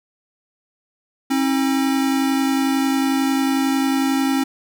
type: tone pair together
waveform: square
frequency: 268.9 / 320 Hz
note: C4 / D#4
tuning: +47 / +49 cents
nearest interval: minor third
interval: 302 cents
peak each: -18 / -25 dBFS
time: 1.3-4.44 s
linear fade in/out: 10 ms
effects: none